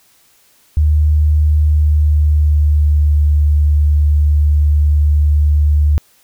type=tone with pitch glide; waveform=sine; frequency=75.8 to 74.2 Hz; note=D#2 to D2; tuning=-45 to +18 cents; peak=-8 dBFS; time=0.77-5.98 s; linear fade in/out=0 ms; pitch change=-37 cents; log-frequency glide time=1.57-3.18 s; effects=white hiss -52 dBFS RMS until 6.23 s